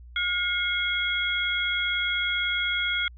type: tone cluster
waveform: sine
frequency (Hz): 1428 / 2158 / 3318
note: F6 / C#7 / G#7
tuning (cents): +38 / -47 / -2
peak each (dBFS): -28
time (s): 0.16-3.08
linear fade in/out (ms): 2
effects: added 60 Hz sine -43 dBFS peak until 3.17 s